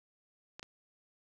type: clicks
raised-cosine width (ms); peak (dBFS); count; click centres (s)
0.2; -27; 2; 0.595 / 0.629
effects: none